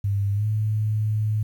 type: tone with pitch glide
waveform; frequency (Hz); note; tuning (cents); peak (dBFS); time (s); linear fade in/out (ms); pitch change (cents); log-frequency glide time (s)
sine; 100.2 to 107.39; G2 to A2; +38 to -42; -20; 0.04-1.43; 5; +120; 0.33-0.46
effects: 9-bit